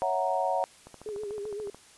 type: chord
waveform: sine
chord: F# dominant seventh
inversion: second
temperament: equal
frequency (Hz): 554.4 / 659.3 / 740 / 932.3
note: C#5 / E5 / F#5 / A#5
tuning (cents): 0 / 0 / 0 / 0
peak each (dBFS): -31 / -32 / -29 / -31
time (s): 0.02-0.64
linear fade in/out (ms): 0
type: click train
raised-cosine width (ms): 1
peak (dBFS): -31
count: 13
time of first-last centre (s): 0.87-1.746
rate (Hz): 13.7
type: tone with vibrato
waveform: sine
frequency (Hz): 415.3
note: G#4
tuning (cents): 0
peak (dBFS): -33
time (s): 1.06-1.7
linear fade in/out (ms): 2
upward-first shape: sine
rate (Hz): 7.8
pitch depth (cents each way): 66
effects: white hiss -55 dBFS RMS until 1.97 s + resampled to 24000 Hz